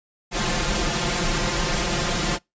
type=noise with comb filter; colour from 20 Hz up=pink; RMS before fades=-23 dBFS; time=0.31-2.39 s; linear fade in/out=50 ms; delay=5.7 ms; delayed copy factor=+0.95; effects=noise-tail reverb RT60 0.2 s tail -26 dB re dry + resampled to 16000 Hz